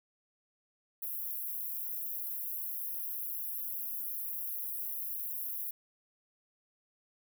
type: high-pass noise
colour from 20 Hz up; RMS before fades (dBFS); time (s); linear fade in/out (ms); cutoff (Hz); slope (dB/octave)
white; -38; 1.02-5.71; 5; 11000; 96
effects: none